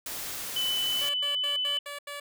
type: noise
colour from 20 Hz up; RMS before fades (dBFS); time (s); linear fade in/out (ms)
white; -36; 0.06-1.09; 2
type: tone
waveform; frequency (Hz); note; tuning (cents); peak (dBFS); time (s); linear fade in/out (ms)
sine; 3002; F#7; +24; -26; 0.56-1.79; 5
type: tone bursts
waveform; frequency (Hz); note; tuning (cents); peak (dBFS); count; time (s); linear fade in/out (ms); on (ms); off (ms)
10% pulse; 575; D5; -37; -28; 6; 1.01-2.2; 5; 130; 82
effects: none